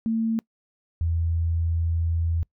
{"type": "tone pair in turn", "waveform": "sine", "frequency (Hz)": [225, 83.12], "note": ["A3", "E2"], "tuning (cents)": [39, 15], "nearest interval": "octave + perfect fourth", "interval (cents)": 1724, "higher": "first", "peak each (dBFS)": -21, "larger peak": "neither", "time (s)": [[0.06, 0.39], [1.01, 2.43]], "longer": "second", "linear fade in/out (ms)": 0, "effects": ["noise-tail reverb RT60 0.1 s tail -25 dB re dry"]}